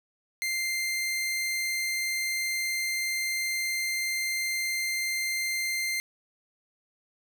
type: tone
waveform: sawtooth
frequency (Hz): 2093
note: C7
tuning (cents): 0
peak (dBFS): -24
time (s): 0.42-6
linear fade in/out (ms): 0
effects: none